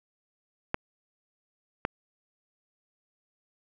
clicks, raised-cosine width 0.5 ms, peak -11 dBFS, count 2, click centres 0.744 / 1.851 s, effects none

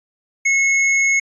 square tone, 2181 Hz, C#7, 29 cents flat, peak -14 dBFS, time 0.45-1.2 s, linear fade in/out 10 ms, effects resampled to 22050 Hz

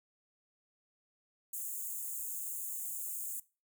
white high-pass noise, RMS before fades -40 dBFS, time 1.53-3.4 s, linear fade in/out 5 ms, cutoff 6700 Hz, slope 96 dB/octave, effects noise-tail reverb RT60 0.3 s tail -20 dB re dry

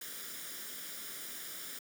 white noise with comb filter, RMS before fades -44 dBFS, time 0.01-1.79 s, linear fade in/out 5 ms, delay 0.57 ms, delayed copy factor +0.65, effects high-pass 200 Hz 12 dB/octave

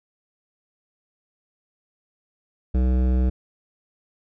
triangle tone with hard clipping, 63.2 Hz, B1, 41 cents sharp, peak -19 dBFS, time 2.74-3.3 s, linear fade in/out 10 ms, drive 18 dB, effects none

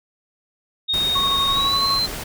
sine tone with pitch glide, 3718 to 4102 Hz, A#7 to C8, -5 to -35 cents, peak -18 dBFS, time 0.88-2.07 s, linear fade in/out 20 ms, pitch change +170 cents, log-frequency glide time 1.48-1.85 s
pink noise, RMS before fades -30 dBFS, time 0.93-2.24 s, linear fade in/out 10 ms
sine tone with tremolo, 1105 Hz, C#6, 6 cents flat, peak -20 dBFS, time 1.15-1.99 s, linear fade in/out 10 ms, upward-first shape square, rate 12 Hz, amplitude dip 40%
effects none

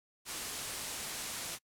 white low-pass noise, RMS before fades -41 dBFS, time 0.25-1.59 s, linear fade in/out 50 ms, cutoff 11000 Hz, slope 24 dB/octave, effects noise-tail reverb RT60 0.1 s tail -26 dB re dry

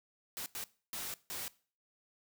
white noise bursts at uneven times, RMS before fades -41 dBFS, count 4, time 0.37-0.46 / 0.55-0.64 / 0.93-1.14 / 1.3-1.48 s, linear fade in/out 0 ms, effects noise-tail reverb RT60 0.4 s tail -20 dB re dry

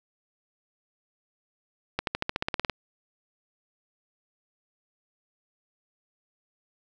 accelerating click train, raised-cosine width 0.3 ms, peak -10 dBFS, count 12, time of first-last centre 1.99-2.697 s, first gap 82 ms, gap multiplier 0.95, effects none

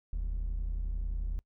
triangle tone pair together, 40.89 / 72 Hz, E1 / D2, -13 / -34 cents, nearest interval minor seventh, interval 979 cents, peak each -28 / -38 dBFS, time 0.13-1.39 s, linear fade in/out 0 ms, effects noise-tail reverb RT60 0.1 s tail -25 dB re dry + tanh soft clip ceiling -26 dBFS

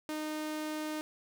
sawtooth tone, 307.4 Hz, D#4, 21 cents flat, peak -31 dBFS, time 0.09-1.01 s, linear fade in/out 0 ms, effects none

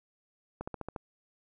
slowing click train, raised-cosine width 1 ms, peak -23 dBFS, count 6, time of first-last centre 0.61-0.962 s, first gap 65 ms, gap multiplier 1.04, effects none

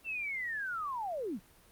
sine linear sweep, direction down, 2714 to 154.1 Hz, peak -34 dBFS, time 0.04-1.4 s, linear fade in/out 50 ms, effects pink hiss -61 dBFS RMS until 1.71 s + Opus 32 kbps

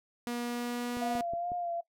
sawtooth tone with pitch glide, 240 to 243.1 Hz, B3 to B3, -49 to -27 cents, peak -29 dBFS, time 0.27-1.21 s, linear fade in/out 0 ms, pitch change +22 cents, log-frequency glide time 0.43-1.03 s
click train, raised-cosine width 2 ms, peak -30 dBFS, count 4, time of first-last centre 0.97-1.518 s, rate 5.47 Hz
sine tone with vibrato, 696 Hz, F5, 6 cents flat, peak -32 dBFS, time 1.01-1.81 s, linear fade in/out 10 ms, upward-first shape sine, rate 2.4 Hz, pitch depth 35 cents each way
effects noise-tail reverb RT60 0.1 s tail -18 dB re dry

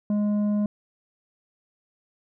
sine tone with tanh clipping, 207.7 Hz, G#3, in tune, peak -22 dBFS, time 0.1-0.66 s, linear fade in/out 2 ms, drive 7 dB, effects none

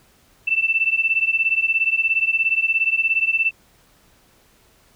sine beating tone pair, 2657 / 2674 Hz, E7 / E7, +13 / +24 cents, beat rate 17 Hz, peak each -19 / -20 dBFS, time 0.47-3.51 s, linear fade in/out 10 ms, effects pink hiss -56 dBFS RMS until 4.95 s

